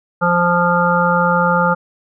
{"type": "harmonic tone", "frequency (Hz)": 174.61, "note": "F3", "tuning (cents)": 0, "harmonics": [1, 3, 5, 7, 8], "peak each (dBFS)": [-18, -18, -18, -18, -18], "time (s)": [0.21, 1.75], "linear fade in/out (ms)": 20, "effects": []}